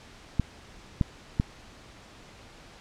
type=clicks; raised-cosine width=5 ms; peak=-10 dBFS; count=3; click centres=0.397 / 1.012 / 1.399 s; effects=pink hiss -50 dBFS RMS until 2.8 s + low-pass 6000 Hz 12 dB/octave